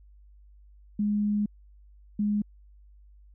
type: tone bursts at uneven times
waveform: sine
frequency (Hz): 207.7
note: G#3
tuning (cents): 0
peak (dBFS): -23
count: 2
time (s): 0.99-1.46 / 2.19-2.42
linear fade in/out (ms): 5
effects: added 50 Hz sine -51 dBFS peak until 3.34 s